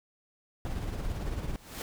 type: noise with tremolo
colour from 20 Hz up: brown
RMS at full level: -32 dBFS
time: 0.65-1.56 s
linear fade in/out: 0 ms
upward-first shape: sine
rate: 18 Hz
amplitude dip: 40%
type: noise with exponential growth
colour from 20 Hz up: pink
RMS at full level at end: -36 dBFS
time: 1.39-1.82 s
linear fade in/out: 1 ms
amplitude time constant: 93 ms
effects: none